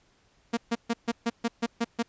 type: tone bursts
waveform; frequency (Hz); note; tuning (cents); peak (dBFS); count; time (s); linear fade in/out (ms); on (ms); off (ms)
sawtooth; 233.1; A#3; 0; -20; 9; 0.53-2.028; 10; 42; 140
effects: pink hiss -65 dBFS RMS until 2.08 s + resampled to 16000 Hz